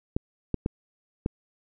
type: clicks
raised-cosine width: 3 ms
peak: -12 dBFS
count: 4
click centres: 0.165 / 0.543 / 0.661 / 1.261 s
effects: none